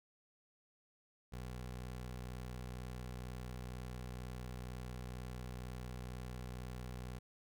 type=tone; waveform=20% pulse; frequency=62.1 Hz; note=B1; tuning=10 cents sharp; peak=-39 dBFS; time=1.32-7.19 s; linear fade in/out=10 ms; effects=none